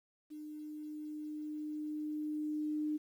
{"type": "tone with level ramp", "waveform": "sine", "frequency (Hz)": 303.1, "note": "D#4", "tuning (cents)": -45, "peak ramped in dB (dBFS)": [-44, -32], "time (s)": [0.3, 2.98], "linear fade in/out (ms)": 20, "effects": ["11-bit"]}